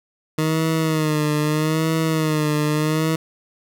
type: tone with vibrato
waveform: 20% pulse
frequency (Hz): 155.56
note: D#3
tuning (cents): 0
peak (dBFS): -13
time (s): 0.38-3.16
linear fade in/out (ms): 5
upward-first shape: sine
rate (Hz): 0.79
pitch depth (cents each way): 60
effects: none